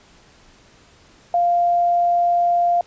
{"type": "tone", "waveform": "sine", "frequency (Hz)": 697, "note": "F5", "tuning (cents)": -4, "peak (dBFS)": -14, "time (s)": [1.34, 2.81], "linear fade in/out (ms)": 2, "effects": ["pink hiss -51 dBFS RMS until 2.86 s", "resampled to 16000 Hz"]}